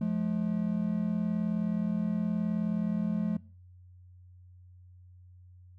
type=tone pair together; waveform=triangle; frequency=174.61 / 213.7 Hz; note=F3 / G#3; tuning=0 / +50 cents; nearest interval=minor third; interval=350 cents; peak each=-29 / -27 dBFS; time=0.01-3.37 s; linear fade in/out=5 ms; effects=noise-tail reverb RT60 0.4 s tail -21 dB re dry + added 90 Hz sine -51 dBFS peak until 5.78 s